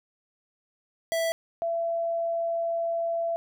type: tone pair in turn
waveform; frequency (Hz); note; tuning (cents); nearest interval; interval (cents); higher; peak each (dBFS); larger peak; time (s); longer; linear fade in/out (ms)
square / sine; 659.3 / 671.6; E5 / E5; 0 / +32; unison; 32; second; -25; neither; 1.12-1.32 / 1.62-3.36; second; 0
effects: none